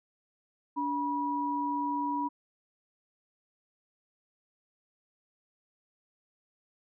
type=tone pair together; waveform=sine; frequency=288.4 / 970 Hz; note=D4 / B5; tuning=-31 / -31 cents; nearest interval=octave + major sixth; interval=2100 cents; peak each=-33 / -30 dBFS; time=0.76-2.29 s; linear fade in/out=20 ms; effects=none